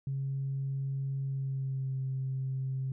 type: tone with pitch glide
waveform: sine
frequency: 136.2 to 132.48 Hz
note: C#3 to C3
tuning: -30 to +22 cents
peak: -30 dBFS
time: 0.07-2.92 s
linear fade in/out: 2 ms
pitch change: -48 cents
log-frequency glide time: 1.24-1.99 s
effects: tanh soft clip ceiling -26 dBFS